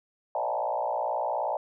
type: tone with frequency modulation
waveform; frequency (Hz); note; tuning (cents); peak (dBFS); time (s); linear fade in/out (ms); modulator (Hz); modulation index
sine; 740; F#5; 0; -26; 0.35-1.57; 2; 58.9; 3.2
effects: none